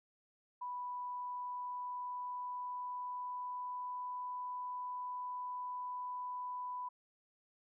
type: tone with pitch glide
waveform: sine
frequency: 987.8 to 994.1 Hz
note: B5 to B5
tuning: 0 to +11 cents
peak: -39 dBFS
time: 0.61-6.89 s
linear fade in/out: 10 ms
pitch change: +11 cents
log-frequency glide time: 0.83-4.2 s
effects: none